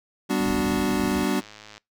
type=chord; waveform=square; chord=G major seventh; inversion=none; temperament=equal; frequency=196 / 246.9 / 293.7 / 370 Hz; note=G3 / B3 / D4 / F#4; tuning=0 / 0 / 0 / 0 cents; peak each=-28 / -28 / -27 / -29 dBFS; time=0.29-1.41 s; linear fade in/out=20 ms
type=low-pass noise; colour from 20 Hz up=white; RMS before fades=-36 dBFS; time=0.39-1.24 s; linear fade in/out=5 ms; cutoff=170 Hz; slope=12 dB/octave
type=click train; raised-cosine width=0.2 ms; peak=-26 dBFS; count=73; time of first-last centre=1.1-1.779 s; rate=106 Hz
effects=noise-tail reverb RT60 0.2 s tail -24 dB re dry